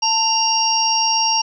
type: harmonic tone with a mistuned harmonic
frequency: 932.3 Hz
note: A#5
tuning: in tune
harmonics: 1 / 3 / 5 / 6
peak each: -19 / -24 / -26 / -17 dBFS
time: 0.02-1.42 s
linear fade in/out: 10 ms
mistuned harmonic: 1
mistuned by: -77 cents
effects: none